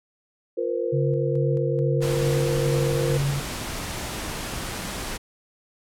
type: chord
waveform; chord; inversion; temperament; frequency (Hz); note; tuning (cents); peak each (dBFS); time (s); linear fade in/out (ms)
sine; F suspended fourth; none; equal with one note detuned; 349.2 / 466.2 / 514; F4 / Bb4 / C5; 0 / 0 / -31; -29 / -26 / -28; 0.57-3.18; 10
type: tone with tremolo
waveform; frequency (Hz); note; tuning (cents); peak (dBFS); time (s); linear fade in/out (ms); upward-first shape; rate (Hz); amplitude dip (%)
sine; 140; C#3; +18; -21; 0.92-3.41; 20; square; 2.3; 30
type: noise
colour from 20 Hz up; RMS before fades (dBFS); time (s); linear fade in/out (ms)
pink; -31; 2.01-5.18; 20
effects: low-pass 12000 Hz 12 dB/octave